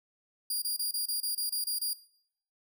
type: tone bursts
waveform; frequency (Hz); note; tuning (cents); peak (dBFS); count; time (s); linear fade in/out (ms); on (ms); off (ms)
15% pulse; 4812; D8; +41; -23; 10; 0.5-1.934; 5; 120; 26
effects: noise-tail reverb RT60 0.7 s tail -22 dB re dry